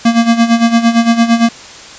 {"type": "tone with tremolo", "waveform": "square", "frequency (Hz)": 231.7, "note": "A#3", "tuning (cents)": -10, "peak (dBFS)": -5, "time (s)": [0.05, 1.49], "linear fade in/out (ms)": 5, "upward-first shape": "sine", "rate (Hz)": 8.8, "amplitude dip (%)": 75, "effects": ["white hiss -32 dBFS RMS until 1.98 s", "resampled to 16000 Hz"]}